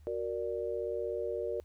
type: chord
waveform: sine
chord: Gb augmented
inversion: none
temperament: equal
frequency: 370 / 466.2 / 587.3 Hz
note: Gb4 / Bb4 / D5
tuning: 0 / 0 / 0 cents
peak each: -38 / -35 / -38 dBFS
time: 0.07-1.6 s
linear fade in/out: 0 ms
effects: added 75 Hz sine -53 dBFS peak until 1.64 s + pink hiss -72 dBFS RMS until 1.64 s